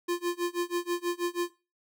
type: tone with tremolo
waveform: square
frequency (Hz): 349.2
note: F4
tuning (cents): 0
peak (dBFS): -26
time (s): 0.08-1.5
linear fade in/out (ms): 10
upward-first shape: sine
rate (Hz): 6.2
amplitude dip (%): 95
effects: noise-tail reverb RT60 0.3 s tail -17 dB re dry